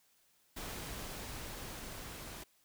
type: noise with level ramp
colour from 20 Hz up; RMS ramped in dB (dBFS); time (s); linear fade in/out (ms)
pink; -43 to -47; 0.56-2.44; 10
effects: white hiss -71 dBFS RMS until 2.64 s